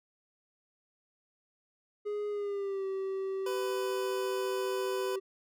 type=tone with pitch glide; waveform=triangle; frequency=415.3 to 385.3 Hz; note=G#4 to G4; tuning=0 to -30 cents; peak=-30 dBFS; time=2.05-5.2 s; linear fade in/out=20 ms; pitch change=-130 cents; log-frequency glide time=2.29-2.86 s
type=tone; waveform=25% pulse; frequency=500 Hz; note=B4; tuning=21 cents sharp; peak=-31 dBFS; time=3.46-5.16 s; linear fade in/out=5 ms
effects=none